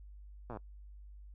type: slowing click train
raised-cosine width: 1 ms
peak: -30 dBFS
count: 9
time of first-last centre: 0.5-0.571 s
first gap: 8 ms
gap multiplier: 1.03
effects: noise-tail reverb RT60 0.1 s tail -23 dB re dry + added 50 Hz sine -49 dBFS peak until 1.34 s